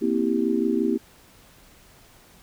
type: chord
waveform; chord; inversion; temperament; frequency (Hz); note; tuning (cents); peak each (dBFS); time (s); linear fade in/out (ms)
sine; C dominant seventh; third; just; 235.5 / 261.6 / 327 / 392.4; Bb3 / C4 / E4 / G4; +18 / 0 / -14 / +2; -25 / -26 / -25 / -26; 0.01-0.98; 20
effects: pink hiss -53 dBFS RMS until 2.42 s